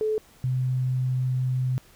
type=tone pair in turn; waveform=sine; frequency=432.3 / 128.16 Hz; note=A4 / C3; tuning=-31 / -35 cents; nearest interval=octave + major sixth; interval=2104 cents; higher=first; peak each=-22 dBFS; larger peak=neither; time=0.01-0.18 / 0.44-1.78 s; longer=second; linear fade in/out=0 ms; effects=pink hiss -55 dBFS RMS until 1.95 s